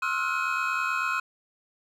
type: tone cluster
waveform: triangle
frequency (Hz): 1064 / 1301 / 1388 / 1457 / 2532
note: C6 / E6 / F6 / F#6 / D#7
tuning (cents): +29 / -23 / -11 / -27 / +30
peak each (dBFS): -30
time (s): 0.02-1.2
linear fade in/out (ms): 5
effects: none